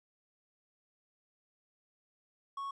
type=tone; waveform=triangle; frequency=1106 Hz; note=C#6; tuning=4 cents flat; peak=-35 dBFS; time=2.57-2.71 s; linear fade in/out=5 ms; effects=resampled to 24000 Hz + 12-bit